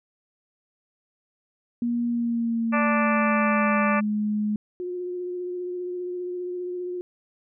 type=tone with pitch glide; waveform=sine; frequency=237.8 to 210.6 Hz; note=A#3 to G#3; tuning=+35 to +24 cents; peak=-22 dBFS; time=1.82-4.56 s; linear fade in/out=2 ms; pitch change=-211 cents; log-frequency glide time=2.08-3.86 s
type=harmonic tone; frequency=293.4 Hz; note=D4; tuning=2 cents flat; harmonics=2 / 3 / 4 / 5 / 6 / 7 / 8 / 9; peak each=-27 / -31 / -25 / -33 / -30 / -36 / -31 / -35 dBFS; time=2.72-4.01 s; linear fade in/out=20 ms
type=tone with vibrato; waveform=sine; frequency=358.6 Hz; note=F4; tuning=46 cents sharp; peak=-28 dBFS; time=4.8-7.01 s; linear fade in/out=0 ms; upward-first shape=triangle; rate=15 Hz; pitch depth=21 cents each way
effects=none